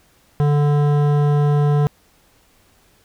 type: tone with hard clipping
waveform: triangle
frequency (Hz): 146.2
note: D3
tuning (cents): -7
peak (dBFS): -15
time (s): 0.4-1.87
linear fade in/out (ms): 0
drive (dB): 18
effects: pink hiss -56 dBFS RMS until 3.04 s